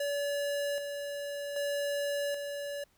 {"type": "tone with tremolo", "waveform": "square", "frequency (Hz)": 572, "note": "D5", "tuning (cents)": -46, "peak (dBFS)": -31, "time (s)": [0, 2.84], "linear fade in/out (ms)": 5, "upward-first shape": "square", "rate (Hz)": 0.64, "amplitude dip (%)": 45, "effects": ["pink hiss -69 dBFS RMS until 2.97 s"]}